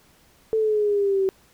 sine exponential sweep, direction down, 444.5 to 380 Hz, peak -18 dBFS, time 0.53-1.29 s, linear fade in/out 0 ms, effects pink hiss -57 dBFS RMS until 1.53 s

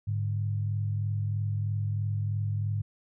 sine tone pair together, 103.73 / 146.83 Hz, G#2 / D3, -2 / 0 cents, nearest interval tritone, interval 602 cents, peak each -27 / -36 dBFS, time 0.07-2.82 s, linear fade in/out 10 ms, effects none

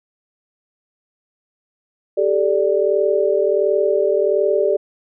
sine chord, G suspended second, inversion none, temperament equal with one note detuned, 392 / 433.4 / 587.3 Hz, G4 / A4 / D5, 0 / -26 / 0 cents, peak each -18 / -19 / -18 dBFS, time 2.17-4.77 s, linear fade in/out 10 ms, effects none

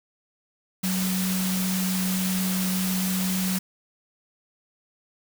sine tone in noise, 186.6 Hz, F#3, 15 cents sharp, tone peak -24 dBFS, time 0.83-3.59 s, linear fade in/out 10 ms, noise white, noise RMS -30 dBFS, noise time 0.83-3.59 s, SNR +3 dB, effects none

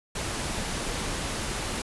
pink noise, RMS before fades -31 dBFS, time 0.15-1.82 s, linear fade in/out 5 ms, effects resampled to 24000 Hz

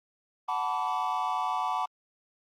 triangle chord, B minor seventh, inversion second, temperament equal with one note detuned, 740 / 880 / 987.8 / 1154.5 Hz, F#5 / A5 / B5 / D6, 0 / 0 / 0 / -30 cents, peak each -31 dBFS, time 0.48-1.86 s, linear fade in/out 10 ms, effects Opus 24 kbps

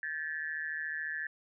sine tone with amplitude modulation, 1735 Hz, A6, 25 cents flat, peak -30 dBFS, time 0.03-1.27 s, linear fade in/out 2 ms, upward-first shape sine, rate 154 Hz, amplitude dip 95%, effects none

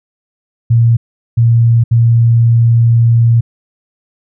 sine tone bursts at uneven times, 116.5 Hz, A#2, 1 cent flat, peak -5 dBFS, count 3, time 0.7-0.97 / 1.37-1.84 / 1.91-3.41 s, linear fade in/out 10 ms, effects none

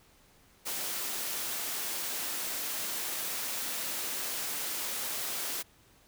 white high-pass noise, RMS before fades -35 dBFS, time 0.65-5.63 s, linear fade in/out 20 ms, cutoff 210 Hz, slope 12 dB/octave, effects pink hiss -62 dBFS RMS until 6.07 s

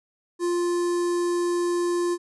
square tone with notch filter, 349.2 Hz, F4, in tune, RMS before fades -24 dBFS, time 0.39-2.18 s, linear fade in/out 50 ms, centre 2700 Hz, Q 0.65, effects resampled to 24000 Hz

